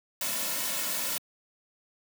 white noise with comb filter, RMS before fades -31 dBFS, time 0.21-1.18 s, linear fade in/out 2 ms, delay 2.5 ms, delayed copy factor -0.7, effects high-pass 200 Hz 12 dB/octave

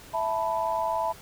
sine chord, E suspended fourth, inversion none, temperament equal, 659.3 / 880 / 987.8 Hz, E5 / A5 / B5, 0 / 0 / 0 cents, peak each -29 dBFS, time 0.13-1.13 s, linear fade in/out 20 ms, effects pink hiss -48 dBFS RMS until 1.21 s

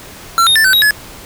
square tone with pitch steps, 1354 / 3700 / 1770 / 1527 / 3816 / 1702 Hz, E6 / A#7 / A6 / G6 / A#7 / G#6, +46 / -14 / +10 / -46 / +40 / +42 cents, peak -8 dBFS, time 0.38-0.908 s, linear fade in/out 0 ms, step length 88 ms, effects pink hiss -34 dBFS RMS until 1.25 s

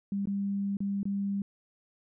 sine tone with dropouts, 199.1 Hz, G3, 27 cents sharp, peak -28 dBFS, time 0.12-1.42 s, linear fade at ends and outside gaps 2 ms, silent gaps 0.256-0.272 / 0.77-0.804 / 1.031-1.054 s, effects none

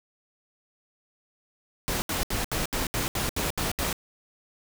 pink noise bursts, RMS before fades -28 dBFS, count 10, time 1.88-3.928 s, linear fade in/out 0 ms, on 140 ms, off 72 ms, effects none

